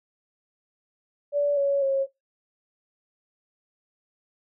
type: tone with pitch steps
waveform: sine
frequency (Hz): 577 / 559.9 / 543.4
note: D5 / C#5 / C#5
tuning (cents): -31 / +17 / -35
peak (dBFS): -20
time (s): 1.32-2.07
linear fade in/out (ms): 50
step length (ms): 250
effects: noise-tail reverb RT60 0.2 s tail -24 dB re dry